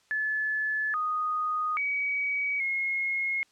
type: tone with pitch steps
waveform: sine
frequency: 1727 / 1241 / 2267 / 2159 Hz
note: A6 / D#6 / C#7 / C#7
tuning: -33 / -5 / +38 / -46 cents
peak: -26 dBFS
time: 0.11-3.43 s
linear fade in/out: 0 ms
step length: 830 ms
effects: white hiss -65 dBFS RMS until 3.51 s + low-pass 7000 Hz 12 dB/octave